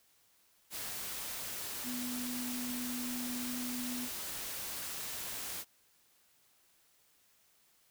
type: tone in noise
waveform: sine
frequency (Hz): 246.9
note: B3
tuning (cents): 0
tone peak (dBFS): -38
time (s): 1.83-4.09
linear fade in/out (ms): 50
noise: white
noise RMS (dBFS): -41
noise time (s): 0.7-5.65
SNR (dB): 0
effects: white hiss -69 dBFS RMS until 7.9 s